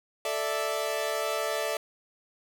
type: chord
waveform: sawtooth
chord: A suspended fourth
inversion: none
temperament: equal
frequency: 440 / 587.3 / 659.3 Hz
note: A4 / D5 / E5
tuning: 0 / 0 / 0 cents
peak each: -30 / -28 / -28 dBFS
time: 0.25-1.77 s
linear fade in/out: 2 ms
effects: none